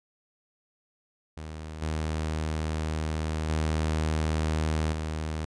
sawtooth tone with level steps, 78.2 Hz, D#2, 9 cents sharp, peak -33 / -24 / -21 / -26 dBFS, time 1.37-5.45 s, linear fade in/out 0 ms, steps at 1.82 / 3.49 / 4.92 s, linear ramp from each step 5 ms, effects resampled to 22050 Hz

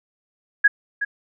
sine tone with echo, 1661.2 Hz, G#6, in tune, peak -9 dBFS, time 0.64-0.68 s, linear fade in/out 10 ms, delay 370 ms, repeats 1, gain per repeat -11 dB, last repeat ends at 1.05 s, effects none

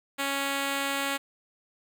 5% pulse tone, 277.2 Hz, C#4, in tune, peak -16 dBFS, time 0.18-1.18 s, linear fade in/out 20 ms, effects none

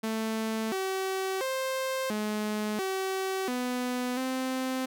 sawtooth tone with pitch steps, 221.3 / 381.4 / 526 / 212.1 / 381.5 / 249 / 259.6 Hz, A3 / G4 / C5 / G#3 / G4 / B3 / C4, +10 / -47 / +9 / +37 / -47 / +14 / -13 cents, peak -25 dBFS, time 0.03-4.86 s, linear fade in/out 10 ms, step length 690 ms, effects none

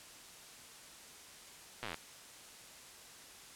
slowing click train, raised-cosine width 0.3 ms, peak -24 dBFS, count 12, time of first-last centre 1.83-1.944 s, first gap 8 ms, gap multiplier 1.05, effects white hiss -54 dBFS RMS until 3.55 s + low-pass 10000 Hz 12 dB/octave

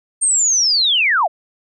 sine linear sweep, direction down, 8750 to 568 Hz, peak -12 dBFS, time 0.21-1.28 s, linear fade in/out 20 ms, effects none

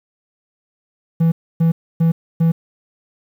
triangle tone bursts, 164.81 Hz, E3, in tune, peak -9 dBFS, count 4, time 1.2-2.52 s, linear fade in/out 10 ms, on 120 ms, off 280 ms, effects 8-bit

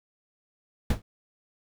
brown noise with exponential decay, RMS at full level -17 dBFS, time 0.9-1.02 s, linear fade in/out 5 ms, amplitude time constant 26 ms, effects none

